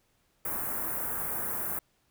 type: band-stop noise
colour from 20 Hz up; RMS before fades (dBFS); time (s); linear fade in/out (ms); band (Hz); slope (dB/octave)
white; -33; 0.45-1.79; 2; 1600 to 11000; 24
effects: pink hiss -71 dBFS RMS until 2.1 s